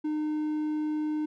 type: tone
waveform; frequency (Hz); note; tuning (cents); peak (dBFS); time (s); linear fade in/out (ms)
triangle; 305; D#4; -34; -25; 0.04-1.26; 10
effects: none